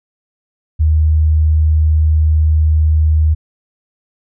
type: tone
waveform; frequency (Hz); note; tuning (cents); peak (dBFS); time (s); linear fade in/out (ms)
sine; 77.78; D#2; 0; -8; 0.79-3.35; 20
effects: none